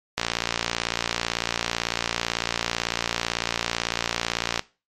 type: click train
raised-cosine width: 0.2 ms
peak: -5 dBFS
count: 257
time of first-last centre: 0.18-4.594 s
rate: 58 Hz
effects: noise-tail reverb RT60 0.3 s tail -19 dB re dry + MP3 64 kbps